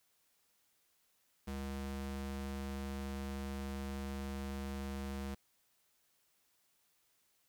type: ring-modulated tone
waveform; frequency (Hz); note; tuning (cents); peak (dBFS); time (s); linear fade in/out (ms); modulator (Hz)
square; 136.8; C#3; -23; -37; 1.47-5.35; 10; 65.1
effects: white hiss -75 dBFS RMS until 7.48 s